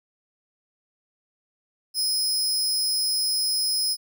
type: tone with amplitude modulation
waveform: sawtooth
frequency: 5120 Hz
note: D#8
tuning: 49 cents sharp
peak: -16 dBFS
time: 1.94-3.97 s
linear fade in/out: 50 ms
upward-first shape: sine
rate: 240 Hz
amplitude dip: 75%
effects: none